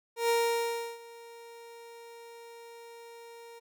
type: tone with ADSR envelope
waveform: 30% pulse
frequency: 466.2 Hz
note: A#4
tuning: in tune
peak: -21 dBFS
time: 0.16-3.6 s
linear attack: 130 ms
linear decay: 690 ms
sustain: -23 dB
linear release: 20 ms
effects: none